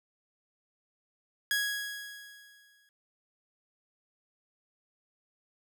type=tone with exponential decay; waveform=sawtooth; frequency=1661.2 Hz; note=G#6; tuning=in tune; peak=-22 dBFS; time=1.51-2.89 s; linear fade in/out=1 ms; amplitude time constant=300 ms; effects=none